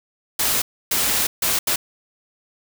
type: noise bursts at uneven times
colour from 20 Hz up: white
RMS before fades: -20 dBFS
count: 4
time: 0.39-0.62 / 0.91-1.27 / 1.42-1.59 / 1.67-1.76 s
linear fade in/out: 5 ms
effects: none